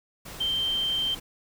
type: tone in noise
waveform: sine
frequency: 3134 Hz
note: G7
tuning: 1 cent flat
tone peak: -24 dBFS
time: 0.4-1.15 s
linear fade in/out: 10 ms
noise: pink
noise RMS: -41 dBFS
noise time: 0.25-1.2 s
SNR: +14 dB
effects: none